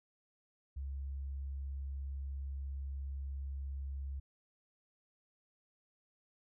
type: tone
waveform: sine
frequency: 68.5 Hz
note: C#2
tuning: 20 cents flat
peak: -38 dBFS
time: 0.76-4.2 s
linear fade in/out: 10 ms
effects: none